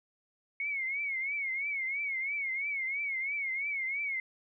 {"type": "tone with vibrato", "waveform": "sine", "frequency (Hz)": 2194, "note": "C#7", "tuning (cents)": -18, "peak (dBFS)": -31, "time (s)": [0.6, 4.2], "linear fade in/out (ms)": 2, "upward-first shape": "triangle", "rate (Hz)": 3, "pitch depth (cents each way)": 120, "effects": []}